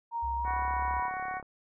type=tone with pitch glide; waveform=sine; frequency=932.3 to 976.4 Hz; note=A#5 to B5; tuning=0 to -20 cents; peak=-30 dBFS; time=0.11-1.11 s; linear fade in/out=50 ms; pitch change=+80 cents; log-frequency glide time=0.36-0.57 s
type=tone; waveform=sine; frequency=66.6 Hz; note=C2; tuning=31 cents sharp; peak=-35 dBFS; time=0.22-1.01 s; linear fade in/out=20 ms
type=harmonic tone; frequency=371.8 Hz; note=F#4; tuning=8 cents sharp; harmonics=2 / 3 / 4 / 5 / 6; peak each=-35 / -39 / -41 / -43 / -45 dBFS; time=0.44-1.42 s; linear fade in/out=50 ms
type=click train; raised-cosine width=1 ms; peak=-32 dBFS; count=35; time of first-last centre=0.45-1.427 s; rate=34.8 Hz
effects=none